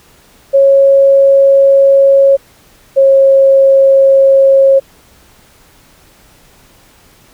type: tone pair in turn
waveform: sine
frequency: 549 / 542.7 Hz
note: C#5 / C#5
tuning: -17 / -37 cents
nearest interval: unison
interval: 20 cents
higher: first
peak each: -3 dBFS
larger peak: neither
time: 0.53-2.37 / 2.96-4.8 s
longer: neither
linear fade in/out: 20 ms
effects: pink hiss -45 dBFS RMS until 7.33 s